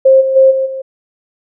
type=tone with level steps; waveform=sine; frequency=531 Hz; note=C5; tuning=25 cents sharp; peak=-3 / -11 / -3 / -11 / -19 dBFS; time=0.05-0.82 s; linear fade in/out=10 ms; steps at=0.2 / 0.35 / 0.5 / 0.65 s; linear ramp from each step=20 ms; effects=none